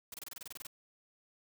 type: noise bursts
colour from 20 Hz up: white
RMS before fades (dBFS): -45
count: 12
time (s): 0.12-0.669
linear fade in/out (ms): 2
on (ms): 21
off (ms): 27
effects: none